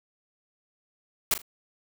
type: noise with echo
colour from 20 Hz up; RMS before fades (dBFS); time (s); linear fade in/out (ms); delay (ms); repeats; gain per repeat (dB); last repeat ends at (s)
white; -23; 1.31-1.34; 2; 39; 2; -12; 1.418
effects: none